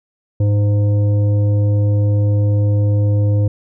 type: tone with frequency modulation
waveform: sine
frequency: 103.83 Hz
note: G#2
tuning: in tune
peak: -11 dBFS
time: 0.4-3.48 s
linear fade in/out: 5 ms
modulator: 410 Hz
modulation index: 0.36
effects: none